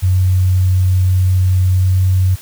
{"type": "tone with pitch glide", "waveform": "sine", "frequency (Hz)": [92.5, 93.14], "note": ["F#2", "F#2"], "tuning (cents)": [0, 12], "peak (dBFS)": -9, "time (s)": [0.02, 2.36], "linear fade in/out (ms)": 20, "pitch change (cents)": 12, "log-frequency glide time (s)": [1.79, 1.85], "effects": ["white hiss -37 dBFS RMS until 2.41 s"]}